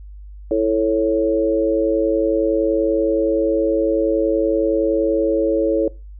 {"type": "chord", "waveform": "sine", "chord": "A major", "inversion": "second", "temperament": "equal with one note detuned", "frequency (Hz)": [329.6, 440, 550.9], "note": ["E4", "A4", "C#5"], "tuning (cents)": [0, 0, -11], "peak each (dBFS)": -19, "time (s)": [0.51, 5.88], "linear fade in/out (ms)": 2, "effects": ["noise-tail reverb RT60 0.3 s tail -22 dB re dry", "added 50 Hz sine -34 dBFS peak until 6.19 s"]}